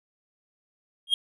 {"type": "tone with exponential growth", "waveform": "triangle", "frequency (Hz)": 3240, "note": "G#7", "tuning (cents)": -43, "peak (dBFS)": -13, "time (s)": [1.07, 1.14], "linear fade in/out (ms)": 2, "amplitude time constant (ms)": 15, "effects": []}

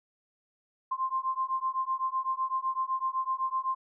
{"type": "beating tone pair", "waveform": "sine", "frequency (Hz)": [1046.5, 1054.4], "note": ["C6", "C6"], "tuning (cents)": [0, 13], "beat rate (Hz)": 7.9, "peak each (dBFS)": -31, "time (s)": [0.91, 3.75], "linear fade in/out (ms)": 10, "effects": []}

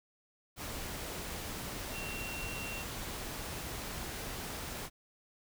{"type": "tone in noise", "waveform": "sine", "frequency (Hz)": 2737, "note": "F7", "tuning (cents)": -36, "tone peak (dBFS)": -42, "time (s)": [1.91, 2.85], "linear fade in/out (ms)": 50, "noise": "pink", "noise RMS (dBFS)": -41, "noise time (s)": [0.56, 4.9], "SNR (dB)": -4, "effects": []}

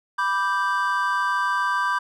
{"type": "chord", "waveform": "triangle", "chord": "G major", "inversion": "first", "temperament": "equal", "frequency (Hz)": [987.8, 1174.7, 1568], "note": ["B5", "D6", "G6"], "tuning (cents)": [0, 0, 0], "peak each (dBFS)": -23, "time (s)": [0.18, 1.99], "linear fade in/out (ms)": 10, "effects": []}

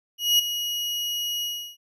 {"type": "tone with ADSR envelope", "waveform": "35% pulse", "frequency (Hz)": 2900, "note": "F#7", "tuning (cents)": -35, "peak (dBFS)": -13, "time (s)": [0.18, 1.77], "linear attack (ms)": 210, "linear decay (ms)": 10, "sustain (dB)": -11, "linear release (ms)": 340, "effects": []}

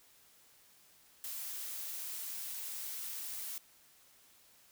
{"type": "noise", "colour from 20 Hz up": "blue", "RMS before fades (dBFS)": -42, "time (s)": [1.24, 3.58], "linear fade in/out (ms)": 0, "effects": ["white hiss -64 dBFS RMS until 4.71 s"]}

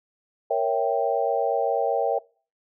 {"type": "chord", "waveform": "sine", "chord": "A# diminished seventh", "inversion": "none", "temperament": "equal", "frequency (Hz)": [466.2, 554.4, 659.3, 784], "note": ["A#4", "C#5", "E5", "G5"], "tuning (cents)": [0, 0, 0, 0], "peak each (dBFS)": -26, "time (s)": [0.5, 2.19], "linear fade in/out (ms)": 10, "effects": ["noise-tail reverb RT60 0.4 s tail -23 dB re dry"]}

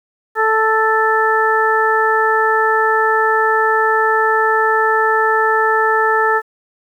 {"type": "harmonic tone", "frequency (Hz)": 440, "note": "A4", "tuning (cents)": 0, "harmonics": [1, 2, 3, 4], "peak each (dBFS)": [-17, -17, -17, -17], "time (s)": [0.35, 6.42], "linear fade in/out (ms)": 50, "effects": ["8-bit"]}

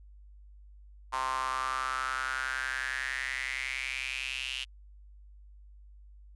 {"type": "tone with high-pass filter sweep", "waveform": "sawtooth", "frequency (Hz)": 130.81, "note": "C3", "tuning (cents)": 0, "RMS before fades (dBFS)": -34, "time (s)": [1.12, 4.65], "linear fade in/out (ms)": 20, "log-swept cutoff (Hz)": [990, 2900], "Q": 6.6, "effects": ["added 50 Hz sine -50 dBFS peak until 6.35 s", "resampled to 24000 Hz"]}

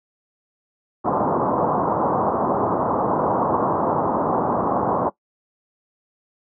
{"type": "low-pass noise", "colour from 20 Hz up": "white", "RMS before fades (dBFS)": -20, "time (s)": [1.04, 5.1], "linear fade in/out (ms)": 20, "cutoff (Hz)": 1100, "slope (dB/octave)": 48, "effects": ["noise-tail reverb RT60 0.1 s tail -19 dB re dry", "high-pass 150 Hz 12 dB/octave"]}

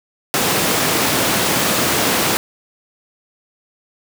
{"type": "high-pass noise", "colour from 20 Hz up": "pink", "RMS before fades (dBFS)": -17, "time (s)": [0.34, 2.37], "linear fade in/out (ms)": 0, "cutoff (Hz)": 180, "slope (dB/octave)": 12, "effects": []}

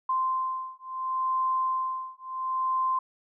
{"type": "beating tone pair", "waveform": "sine", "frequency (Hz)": [1041, 1041.72], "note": ["C6", "C6"], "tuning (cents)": [-9, -8], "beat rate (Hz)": 0.72, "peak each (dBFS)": -29, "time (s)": [0.09, 2.99], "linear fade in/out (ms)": 5, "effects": []}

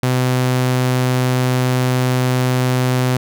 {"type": "tone", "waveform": "sawtooth", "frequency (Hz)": 127.1, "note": "C3", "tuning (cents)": -50, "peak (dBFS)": -10, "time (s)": [0.03, 3.17], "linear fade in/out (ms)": 2, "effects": []}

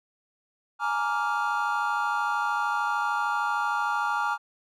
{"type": "chord", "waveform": "triangle", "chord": "Bb dominant seventh", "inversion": "third", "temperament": "just", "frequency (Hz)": [839.1, 932.3, 1165.4, 1398.5], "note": ["Ab5", "Bb5", "D6", "F6"], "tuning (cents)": [18, 0, -14, 2], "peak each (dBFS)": [-28, -29, -29, -27], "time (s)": [0.79, 4.38], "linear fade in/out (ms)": 50, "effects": []}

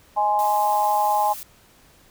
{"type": "harmonic tone", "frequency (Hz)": 208.5, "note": "G#3", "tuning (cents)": 7, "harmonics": [3, 4, 5], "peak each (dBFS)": [-28, -18, -26], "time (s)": [0.16, 1.34], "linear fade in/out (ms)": 20}
{"type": "noise", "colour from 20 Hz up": "blue", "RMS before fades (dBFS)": -36, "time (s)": [0.39, 1.43], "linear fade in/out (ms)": 0}
{"effects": ["pink hiss -54 dBFS RMS until 2.1 s"]}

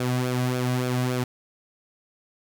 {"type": "tone with flanger", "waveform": "sawtooth", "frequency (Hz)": 125.7, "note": "B2", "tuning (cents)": 31, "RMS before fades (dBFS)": -25, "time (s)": [0, 1.24], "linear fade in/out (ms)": 5, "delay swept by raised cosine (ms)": [1, 2.3], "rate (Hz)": 3.5, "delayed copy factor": -0.6, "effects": []}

